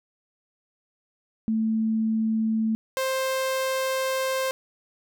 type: tone pair in turn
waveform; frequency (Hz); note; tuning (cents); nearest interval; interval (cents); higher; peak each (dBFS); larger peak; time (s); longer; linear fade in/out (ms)
sine / sawtooth; 221.2 / 526.1; A3 / C5; +9 / +9; octave + minor third; 1500; second; -21 / -20; second; 1.48-2.75 / 2.97-4.51; second; 0
effects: none